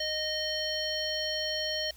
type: harmonic tone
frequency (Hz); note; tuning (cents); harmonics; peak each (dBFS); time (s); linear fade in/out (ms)
618; D#5; -12; 1 / 3 / 5 / 7 / 9; -35 / -38 / -35 / -35 / -38; 0-1.91; 5
effects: added 60 Hz sine -53 dBFS peak until 1.96 s + white hiss -57 dBFS RMS until 1.96 s